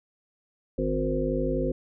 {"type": "harmonic tone with a mistuned harmonic", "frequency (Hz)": 51.91, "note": "G#1", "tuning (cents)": 0, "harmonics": [1, 3, 5, 7, 9, 10], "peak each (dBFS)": [-31, -33, -30, -31, -33, -30], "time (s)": [0.78, 1.72], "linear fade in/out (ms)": 5, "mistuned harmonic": 3, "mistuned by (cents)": 20, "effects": []}